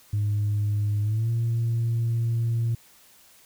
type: tone with pitch glide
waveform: sine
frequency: 103.83 to 115.87 Hz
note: G#2 to A#2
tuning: 0 to -10 cents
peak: -20 dBFS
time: 0.13-2.75 s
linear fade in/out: 5 ms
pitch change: +190 cents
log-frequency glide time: 1.02-1.3 s
effects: tanh soft clip ceiling -19 dBFS + white hiss -55 dBFS RMS until 3.45 s